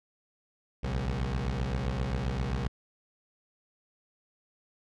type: beating tone pair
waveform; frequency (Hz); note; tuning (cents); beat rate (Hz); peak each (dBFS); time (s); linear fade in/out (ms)
20% pulse; 60 / 67.6; B1 / C#2; -49 / -43; 7.6; -27; 0.83-2.68; 10
effects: low-pass 5000 Hz 12 dB/octave